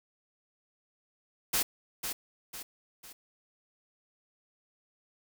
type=noise with echo; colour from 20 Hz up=white; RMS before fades=-28 dBFS; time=1.53-1.63 s; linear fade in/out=10 ms; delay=500 ms; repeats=3; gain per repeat=-7 dB; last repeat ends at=3.13 s; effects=none